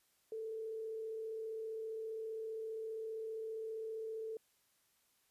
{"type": "tone with frequency modulation", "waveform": "sine", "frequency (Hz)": 443.1, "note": "A4", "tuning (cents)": 12, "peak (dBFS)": -40, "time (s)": [0.32, 4.37], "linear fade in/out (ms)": 2, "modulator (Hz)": 35.1, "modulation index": 0.23, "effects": ["white hiss -75 dBFS RMS until 5.3 s", "resampled to 32000 Hz"]}